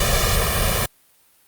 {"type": "noise with comb filter", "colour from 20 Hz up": "pink", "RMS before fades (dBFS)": -19, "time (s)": [0, 0.86], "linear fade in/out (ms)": 5, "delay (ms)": 1.7, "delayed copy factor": 1, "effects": ["white hiss -57 dBFS RMS until 1.47 s", "Opus 48 kbps"]}